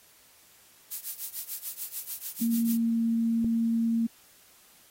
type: noise with tremolo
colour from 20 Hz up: violet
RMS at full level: -31 dBFS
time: 0.91-2.78 s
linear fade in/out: 10 ms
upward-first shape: triangle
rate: 6.8 Hz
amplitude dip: 95%
type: tone with pitch glide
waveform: sine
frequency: 231 to 229.1 Hz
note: A#3 to A#3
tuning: -16 to -30 cents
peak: -23 dBFS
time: 2.41-4.07 s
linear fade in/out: 10 ms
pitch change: -14 cents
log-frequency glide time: 2.53-3.04 s
type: click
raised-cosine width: 3 ms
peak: -22 dBFS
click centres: 3.445 s
effects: white hiss -58 dBFS RMS until 4.9 s + AAC 48 kbps